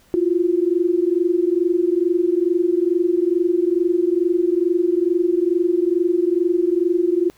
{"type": "tone pair together", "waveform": "sine", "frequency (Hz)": [338.8, 361.1], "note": ["E4", "F#4"], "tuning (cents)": [48, -42], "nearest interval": "minor second", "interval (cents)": 110, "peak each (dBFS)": -18, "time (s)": [0.14, 7.3], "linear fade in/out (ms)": 0, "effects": ["pink hiss -55 dBFS RMS until 7.37 s"]}